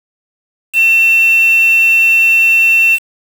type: tone with quantisation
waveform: sine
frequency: 2695 Hz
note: E7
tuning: 38 cents sharp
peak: -6 dBFS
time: 0.73-2.99 s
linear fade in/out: 50 ms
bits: 4
effects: none